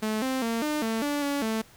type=tone with pitch steps; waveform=sawtooth; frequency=216.5 / 261.6 / 229.1 / 301.6 / 224.1 / 290 / 283.8 / 221.3 Hz; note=A3 / C4 / A#3 / D4 / A3 / D4 / C#4 / A3; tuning=-28 / 0 / -30 / +46 / +32 / -22 / +41 / +10 cents; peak=-22 dBFS; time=0.02-1.62 s; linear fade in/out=10 ms; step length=200 ms; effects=pink hiss -54 dBFS RMS until 1.76 s